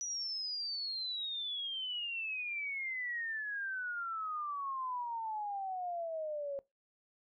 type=exponential sweep; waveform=sine; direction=down; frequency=5900 to 549 Hz; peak=-36 dBFS; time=0.01-6.59 s; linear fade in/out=0 ms; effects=noise-tail reverb RT60 0.2 s tail -21 dB re dry

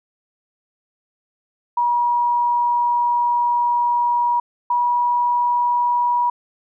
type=tone pair in turn; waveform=sine; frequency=960 / 966.7 Hz; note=B5 / B5; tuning=-49 / -37 cents; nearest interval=unison; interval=12 cents; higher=second; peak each=-15 dBFS; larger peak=neither; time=1.77-4.4 / 4.7-6.3 s; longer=first; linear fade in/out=5 ms; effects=none

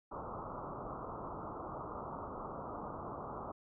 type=low-pass noise; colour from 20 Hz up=white; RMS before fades=-44 dBFS; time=0.11-3.52 s; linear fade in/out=10 ms; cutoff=1300 Hz; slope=96 dB/octave; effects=none

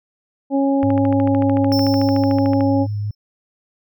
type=harmonic tone; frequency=275 Hz; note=C#4; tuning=14 cents flat; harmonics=1 / 2 / 3; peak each=-15 / -21 / -25 dBFS; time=0.5-2.87 s; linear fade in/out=50 ms
type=tone with vibrato; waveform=sine; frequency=103.83 Hz; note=G#2; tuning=in tune; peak=-20 dBFS; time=0.83-3.11 s; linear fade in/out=5 ms; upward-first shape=square; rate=5.9 Hz; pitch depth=9 cents each way
type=click train; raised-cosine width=0.5 ms; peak=-15 dBFS; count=25; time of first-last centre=0.83-2.608 s; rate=13.5 Hz
type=tone with exponential decay; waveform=square; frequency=5350 Hz; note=E8; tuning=25 cents sharp; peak=-22 dBFS; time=1.72-3.15 s; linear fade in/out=5 ms; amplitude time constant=310 ms
effects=none

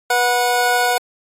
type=tone pair together; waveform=25% pulse; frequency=488.6 / 732 Hz; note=B4 / F#5; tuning=-19 / -19 cents; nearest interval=perfect fifth; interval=700 cents; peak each=-16 / -12 dBFS; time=0.1-0.98 s; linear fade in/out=5 ms; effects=AAC 48 kbps

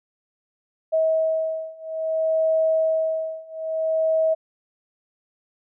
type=beating tone pair; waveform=sine; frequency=640 / 640.59 Hz; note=D#5 / E5; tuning=+49 / -50 cents; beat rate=0.59 Hz; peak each=-23 / -22 dBFS; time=0.92-4.35 s; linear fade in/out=20 ms; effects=none

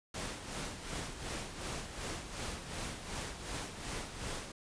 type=noise with tremolo; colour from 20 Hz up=pink; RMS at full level=-39 dBFS; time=0.14-4.52 s; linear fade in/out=5 ms; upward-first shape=sine; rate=2.7 Hz; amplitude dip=60%; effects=resampled to 22050 Hz

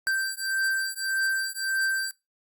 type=beating tone pair; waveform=square; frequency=1563 / 1564.7 Hz; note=G6 / G6; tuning=-6 / -4 cents; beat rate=1.7 Hz; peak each=-29 dBFS; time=0.07-2.11 s; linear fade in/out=0 ms; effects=noise-tail reverb RT60 0.2 s tail -20 dB re dry + Opus 48 kbps

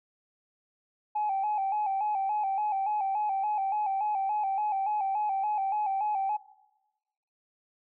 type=tone with vibrato; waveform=sine; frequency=810 Hz; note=G#5; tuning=43 cents flat; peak=-25 dBFS; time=1.15-6.37 s; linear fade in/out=10 ms; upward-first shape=square; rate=3.5 Hz; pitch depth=72 cents each way; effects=noise-tail reverb RT60 1.0 s tail -20 dB re dry + tanh soft clip ceiling -22 dBFS

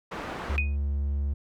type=low-pass noise; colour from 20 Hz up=white; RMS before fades=-36 dBFS; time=0.11-0.57 s; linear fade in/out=10 ms; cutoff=1300 Hz; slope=12 dB/octave
type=tone with pitch glide; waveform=triangle; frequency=71.3 to 70.68 Hz; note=C#2 to C#2; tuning=+49 to +34 cents; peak=-23 dBFS; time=0.49-1.34 s; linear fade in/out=10 ms; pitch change=-15 cents; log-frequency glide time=0.7-0.92 s
type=tone with exponential decay; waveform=sine; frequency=2489 Hz; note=D#7; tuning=in tune; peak=-21 dBFS; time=0.58-0.76 s; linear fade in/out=0 ms; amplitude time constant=37 ms
effects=none

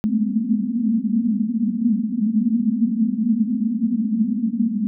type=band-pass noise; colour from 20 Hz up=pink; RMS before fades=-20 dBFS; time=0.04-4.87 s; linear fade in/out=0 ms; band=210 to 240 Hz; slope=96 dB/octave; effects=none

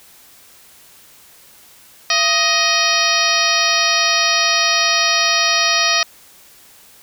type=harmonic tone with a mistuned harmonic; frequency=625 Hz; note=D#5; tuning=8 cents sharp; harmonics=1 / 2 / 3 / 4 / 5 / 6 / 7 / 8 / 9; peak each=-24 / -21 / -21 / -20 / -24 / -24 / -21 / -22 / -21 dBFS; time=2.1-6.03 s; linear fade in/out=2 ms; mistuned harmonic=1; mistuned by=+140 cents; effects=white hiss -46 dBFS RMS until 7.02 s

